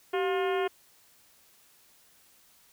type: harmonic tone with a mistuned harmonic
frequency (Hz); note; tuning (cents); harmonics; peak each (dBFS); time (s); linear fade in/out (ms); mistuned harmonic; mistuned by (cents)
356.3; F4; +35; 1 / 2 / 3 / 4 / 5 / 6 / 7 / 8 / 9; -27 / -33 / -37 / -39 / -41 / -43 / -44 / -45 / -46; 0.13-0.68; 10; 1; +130
effects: white hiss -61 dBFS RMS until 2.72 s